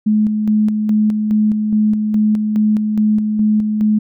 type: tone with tremolo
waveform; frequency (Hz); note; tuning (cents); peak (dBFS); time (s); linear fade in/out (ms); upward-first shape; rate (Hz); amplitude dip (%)
sine; 213.3; G#3; +46; -10; 0.06-3.99; 10; square; 2.4; 40
effects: none